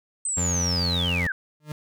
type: linear sweep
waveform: sine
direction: down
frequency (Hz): 8280 to 1481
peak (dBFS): -24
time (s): 0.25-1.32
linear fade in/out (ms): 2
type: tone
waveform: 25% pulse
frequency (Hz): 87.31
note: F2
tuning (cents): 0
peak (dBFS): -21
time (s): 0.37-1.27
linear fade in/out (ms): 5
type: tone with exponential growth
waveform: 40% pulse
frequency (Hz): 150.9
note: D3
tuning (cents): +47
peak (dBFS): -27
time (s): 1.6-1.72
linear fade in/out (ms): 2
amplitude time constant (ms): 25
effects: none